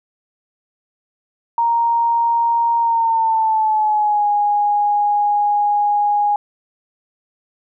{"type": "tone with pitch glide", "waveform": "sine", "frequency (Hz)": [932.3, 825.8], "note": ["A#5", "G#5"], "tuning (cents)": [0, -10], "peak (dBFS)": -13, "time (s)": [1.58, 6.36], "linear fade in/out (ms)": 2, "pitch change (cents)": -210, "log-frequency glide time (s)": [2.79, 4.27], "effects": []}